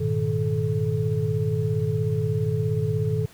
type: tone cluster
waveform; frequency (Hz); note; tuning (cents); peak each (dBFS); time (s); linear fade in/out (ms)
sine; 101.3 / 118.2 / 153.9 / 431.9; G#2 / A#2 / D#3 / A4; -43 / +24 / -19 / -32; -27 / -26 / -26 / -28; 0-3.26; 10
effects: pink hiss -51 dBFS RMS until 3.33 s

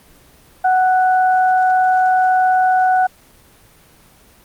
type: tone pair together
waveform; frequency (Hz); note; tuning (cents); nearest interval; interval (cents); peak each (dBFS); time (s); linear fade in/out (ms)
sine; 743.6 / 1480; F#5 / F#6; +8 / 0; octave; 1192; -11 / -21; 0.64-3.07; 10
effects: pink hiss -48 dBFS RMS until 4.44 s + Opus 24 kbps

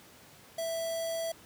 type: tone with notch filter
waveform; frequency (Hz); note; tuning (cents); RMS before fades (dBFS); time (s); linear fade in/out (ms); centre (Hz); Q
square; 659.3; E5; 0; -34; 0.58-1.32; 5; 1500; 0.59
effects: pink hiss -55 dBFS RMS until 1.45 s + high-pass 100 Hz 12 dB/octave

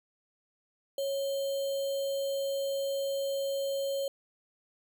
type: tone with sample-and-hold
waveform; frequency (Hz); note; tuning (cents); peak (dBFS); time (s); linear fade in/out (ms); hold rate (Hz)
sine; 551; C#5; -11; -29; 0.98-4.08; 2; 3675
effects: none

